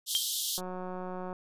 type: high-pass noise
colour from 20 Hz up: pink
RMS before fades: -32 dBFS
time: 0.06-0.61 s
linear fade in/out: 50 ms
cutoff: 3100 Hz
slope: 96 dB/octave
type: tone with exponential decay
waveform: triangle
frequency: 3182 Hz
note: G7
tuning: 25 cents sharp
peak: -21 dBFS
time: 0.15-0.28 s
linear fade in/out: 0 ms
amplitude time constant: 28 ms
type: click train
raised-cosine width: 1 ms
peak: -26 dBFS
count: 138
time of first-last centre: 0.58-1.329 s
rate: 183 Hz
effects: resampled to 32000 Hz